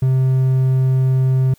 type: tone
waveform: triangle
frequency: 130.81 Hz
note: C3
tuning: in tune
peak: -10 dBFS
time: 0.02-1.54 s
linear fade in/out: 5 ms
effects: white hiss -55 dBFS RMS until 1.58 s